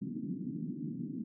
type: band-pass noise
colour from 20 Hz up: white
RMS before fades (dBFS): -39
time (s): 0.01-1.24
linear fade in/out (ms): 10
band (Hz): 150 to 290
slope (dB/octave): 48
effects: none